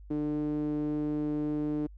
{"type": "tone with band-pass filter", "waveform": "sawtooth", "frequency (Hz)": 149.7, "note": "D3", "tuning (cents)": 33, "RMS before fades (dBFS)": -31, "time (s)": [0.1, 1.87], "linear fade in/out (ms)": 10, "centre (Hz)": 330, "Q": 4.7, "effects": ["added 50 Hz sine -46 dBFS peak until 1.97 s"]}